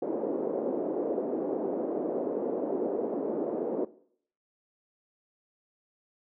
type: band-pass noise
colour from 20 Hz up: white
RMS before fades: -31 dBFS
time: 0.02-3.85 s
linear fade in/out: 5 ms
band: 280 to 500 Hz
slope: 24 dB/octave
effects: noise-tail reverb RT60 0.6 s tail -19 dB re dry